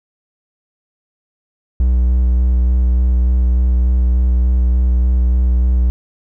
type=tone with vibrato; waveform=triangle; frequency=61.74 Hz; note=B1; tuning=in tune; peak=-8 dBFS; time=1.8-5.9 s; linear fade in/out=0 ms; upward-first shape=square; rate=3.4 Hz; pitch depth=14 cents each way; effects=none